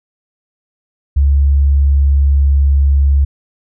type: tone with pitch glide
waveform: sine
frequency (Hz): 70.1 to 69.7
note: C#2 to C#2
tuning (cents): +20 to +10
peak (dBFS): -7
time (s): 1.16-3.25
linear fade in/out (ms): 10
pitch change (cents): -10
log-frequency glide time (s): 1.28-2.62
effects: none